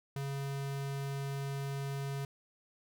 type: tone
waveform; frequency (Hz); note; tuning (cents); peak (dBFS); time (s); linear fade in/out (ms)
square; 138.59; C#3; 0; -36; 0.16-2.25; 2
effects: none